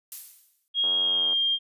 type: noise with exponential decay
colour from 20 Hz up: violet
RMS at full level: -32 dBFS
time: 0.12-0.68 s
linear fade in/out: 0 ms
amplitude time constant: 120 ms
type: tone with pitch glide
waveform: sine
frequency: 3270 to 3208 Hz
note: G#7 to G7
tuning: -28 to +39 cents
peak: -21 dBFS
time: 0.74-1.59 s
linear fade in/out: 50 ms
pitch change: -33 cents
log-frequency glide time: 0.97-1.36 s
type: click train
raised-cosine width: 1 ms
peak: -26 dBFS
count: 45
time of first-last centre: 0.84-1.331 s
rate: 89.6 Hz
effects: high-pass 300 Hz 12 dB/octave + resampled to 32000 Hz